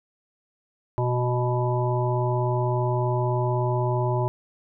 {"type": "harmonic tone", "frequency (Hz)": 123.47, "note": "B2", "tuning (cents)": 0, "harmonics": [1, 3, 5, 7, 8], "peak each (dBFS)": [-23, -28, -30, -31, -32], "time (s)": [0.98, 4.28], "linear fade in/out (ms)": 0, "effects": []}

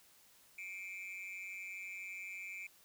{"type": "tone with amplitude modulation", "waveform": "triangle", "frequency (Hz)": 2349, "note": "D7", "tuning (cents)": 0, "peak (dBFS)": -38, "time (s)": [0.58, 2.67], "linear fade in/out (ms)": 5, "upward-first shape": "sine", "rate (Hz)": 188, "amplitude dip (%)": 90, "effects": ["white hiss -65 dBFS RMS until 2.84 s"]}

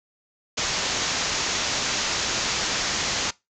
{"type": "low-pass noise", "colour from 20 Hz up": "white", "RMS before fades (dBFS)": -26, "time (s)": [0.57, 3.31], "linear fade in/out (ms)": 10, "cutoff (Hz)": 7100, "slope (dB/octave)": 96, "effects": ["noise-tail reverb RT60 0.2 s tail -21 dB re dry"]}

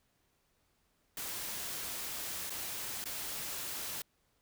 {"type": "noise with dropouts", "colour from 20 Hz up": "white", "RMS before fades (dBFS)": -40, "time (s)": [1.17, 4.02], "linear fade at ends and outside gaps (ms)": 2, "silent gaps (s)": [[2.497, 2.503], [3.041, 3.056]], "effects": ["pink hiss -75 dBFS RMS until 4.41 s"]}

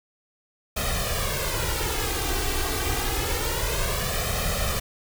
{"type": "noise with flanger", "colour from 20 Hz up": "pink", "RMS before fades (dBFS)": -26, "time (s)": [0.76, 4.8], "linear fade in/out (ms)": 10, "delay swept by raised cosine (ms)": [1.6, 2.6], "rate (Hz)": 0.27, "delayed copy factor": 0.8, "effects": []}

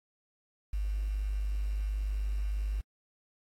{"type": "tone with quantisation", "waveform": "sine", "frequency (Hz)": 50.6, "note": "G#1", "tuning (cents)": -44, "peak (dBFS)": -29, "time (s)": [0.73, 2.81], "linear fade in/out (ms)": 5, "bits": 9, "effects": ["AAC 48 kbps"]}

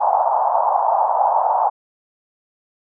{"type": "band-pass noise", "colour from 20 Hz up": "pink", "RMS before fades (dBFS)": -17, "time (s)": [0, 1.7], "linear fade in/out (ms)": 20, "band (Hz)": [700, 950], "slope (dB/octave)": 48, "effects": []}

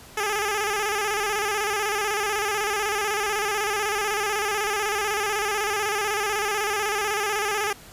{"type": "tone with vibrato", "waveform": "10% pulse", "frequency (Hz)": 415.3, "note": "G#4", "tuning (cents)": 0, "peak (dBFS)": -15, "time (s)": [0.17, 7.73], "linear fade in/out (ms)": 5, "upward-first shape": "square", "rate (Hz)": 16, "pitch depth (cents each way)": 60, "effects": ["pink hiss -46 dBFS RMS until 7.92 s", "resampled to 32000 Hz"]}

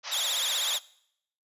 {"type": "band-pass noise", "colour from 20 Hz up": "white", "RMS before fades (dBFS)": -36, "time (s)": [0.03, 0.8], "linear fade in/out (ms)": 50, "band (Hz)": [510, 6200], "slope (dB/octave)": 96}
{"type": "tone with vibrato", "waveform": "sawtooth", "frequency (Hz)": 3526, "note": "A7", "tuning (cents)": 3, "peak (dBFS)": -24, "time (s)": [0.11, 0.79], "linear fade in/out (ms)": 20, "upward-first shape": "triangle", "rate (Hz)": 16, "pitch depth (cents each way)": 180}
{"effects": ["noise-tail reverb RT60 0.7 s tail -21 dB re dry", "resampled to 32000 Hz"]}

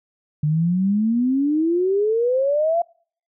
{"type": "exponential sweep", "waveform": "sine", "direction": "up", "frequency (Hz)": [146.83, 698.5], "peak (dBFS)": -16, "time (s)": [0.43, 2.82], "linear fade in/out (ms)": 5, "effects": ["noise-tail reverb RT60 0.5 s tail -26 dB re dry"]}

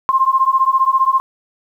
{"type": "beating tone pair", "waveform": "sine", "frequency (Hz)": [1052, 1067], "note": ["C6", "C6"], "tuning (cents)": [9, 34], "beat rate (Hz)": 15, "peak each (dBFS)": [-14, -14], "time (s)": [0.09, 1.2], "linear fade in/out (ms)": 0, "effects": ["8-bit"]}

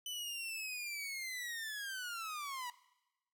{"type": "linear sweep", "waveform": "sawtooth", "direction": "down", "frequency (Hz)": [3018, 955], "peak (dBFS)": -37, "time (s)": [0.06, 2.7], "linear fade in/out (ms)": 2, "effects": ["noise-tail reverb RT60 1.0 s tail -19 dB re dry"]}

